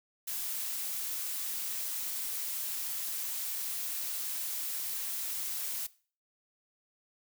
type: noise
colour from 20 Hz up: blue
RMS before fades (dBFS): -36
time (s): 0.27-5.87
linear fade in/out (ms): 10
effects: noise-tail reverb RT60 0.4 s tail -19 dB re dry